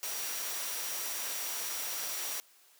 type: tone in noise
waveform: sine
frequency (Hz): 5750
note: F8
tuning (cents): +50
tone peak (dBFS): -43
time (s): 0.03-2.4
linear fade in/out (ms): 0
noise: white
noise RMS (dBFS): -37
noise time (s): 0.03-2.4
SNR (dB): -9
effects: white hiss -62 dBFS RMS until 2.79 s + high-pass 400 Hz 12 dB/octave